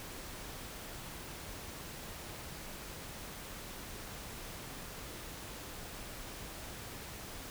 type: silence
effects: pink hiss -46 dBFS RMS until 7.5 s